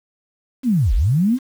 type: linear two-way sweep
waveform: sine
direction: down then up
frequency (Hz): 270.6 to 36.58 to 270.6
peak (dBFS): -13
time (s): 0.63-1.39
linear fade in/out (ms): 50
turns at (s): 0.94
effects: 7-bit